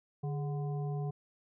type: harmonic tone with a mistuned harmonic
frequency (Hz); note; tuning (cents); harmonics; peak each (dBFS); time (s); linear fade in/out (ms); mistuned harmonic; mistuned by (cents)
146.83; D3; 0; 1 / 3 / 5 / 7; -33 / -43 / -46 / -56; 0.23-1.11; 10; 3; -99
effects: none